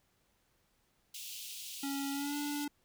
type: high-pass noise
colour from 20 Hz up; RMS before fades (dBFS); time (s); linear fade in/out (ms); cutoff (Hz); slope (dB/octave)
pink; -45; 1.14-2.65; 5; 2700; 48
type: tone with pitch glide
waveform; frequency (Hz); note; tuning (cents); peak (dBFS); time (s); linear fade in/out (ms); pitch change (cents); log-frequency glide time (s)
square; 277.8 to 290.8; C#4 to D4; +4 to -17; -36; 1.83-2.68; 5; +79; 2.12-2.36
effects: pink hiss -74 dBFS RMS until 2.84 s